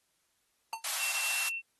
square tone with exponential decay, 903 Hz, A5, 45 cents sharp, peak -30 dBFS, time 0.73-0.85 s, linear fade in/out 1 ms, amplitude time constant 24 ms
white high-pass noise, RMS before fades -33 dBFS, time 0.84-1.49 s, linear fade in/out 5 ms, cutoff 650 Hz, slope 48 dB/octave
sine tone, 2700 Hz, E7, 41 cents sharp, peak -33 dBFS, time 0.97-1.62 s, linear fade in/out 50 ms
effects white hiss -75 dBFS RMS until 1.79 s + AAC 32 kbps

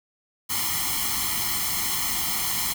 white noise with comb filter, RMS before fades -26 dBFS, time 0.49-2.74 s, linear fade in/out 20 ms, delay 0.95 ms, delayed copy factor +1, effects none

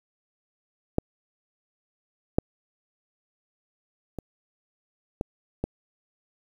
clicks, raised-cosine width 2 ms, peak -8 / -6 / -20 / -14 / -13 dBFS, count 5, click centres 0.984 / 2.385 / 4.187 / 5.211 / 5.64 s, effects 8-bit

